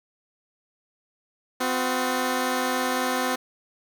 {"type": "tone pair together", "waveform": "10% pulse", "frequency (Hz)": [255.2, 360.9], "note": ["C4", "F#4"], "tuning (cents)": [-43, -43], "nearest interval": "tritone", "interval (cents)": 600, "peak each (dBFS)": [-16, -21], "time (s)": [1.6, 3.36], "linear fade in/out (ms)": 10, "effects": []}